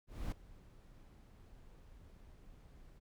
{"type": "noise with ADSR envelope", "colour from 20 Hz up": "brown", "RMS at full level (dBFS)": -38, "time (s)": [0.07, 3], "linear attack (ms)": 250, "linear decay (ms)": 4, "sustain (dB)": -20, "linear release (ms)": 27, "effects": []}